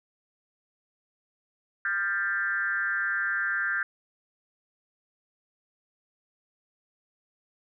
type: tone with frequency modulation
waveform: sine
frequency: 1582 Hz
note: G6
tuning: 15 cents sharp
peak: -25 dBFS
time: 1.85-3.83 s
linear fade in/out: 2 ms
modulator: 188 Hz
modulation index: 1.1
effects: none